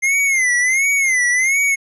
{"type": "tone with vibrato", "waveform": "square", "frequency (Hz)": 2093, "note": "C7", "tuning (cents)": 0, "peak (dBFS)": -14, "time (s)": [0.02, 1.76], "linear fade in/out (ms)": 20, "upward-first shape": "sine", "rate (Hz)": 1.4, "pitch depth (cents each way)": 130, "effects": ["resampled to 24000 Hz"]}